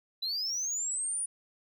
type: linear sweep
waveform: sine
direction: up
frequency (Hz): 3933 to 9700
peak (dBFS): -28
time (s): 0.22-1.26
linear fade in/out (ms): 10
effects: tanh soft clip ceiling -29 dBFS